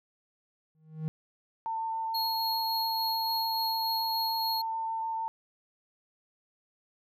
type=tone with exponential growth; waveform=triangle; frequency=157.1 Hz; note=D#3; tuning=17 cents sharp; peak=-25 dBFS; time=0.75-1.08 s; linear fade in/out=0 ms; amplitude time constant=70 ms
type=tone with vibrato; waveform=sine; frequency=898 Hz; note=A5; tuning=35 cents sharp; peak=-30 dBFS; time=1.66-5.28 s; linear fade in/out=0 ms; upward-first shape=triangle; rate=6.8 Hz; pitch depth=10 cents each way
type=tone with tremolo; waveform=square; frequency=4301 Hz; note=C8; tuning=47 cents sharp; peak=-30 dBFS; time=2.14-4.62 s; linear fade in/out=10 ms; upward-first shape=sine; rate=3.5 Hz; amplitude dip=25%
effects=none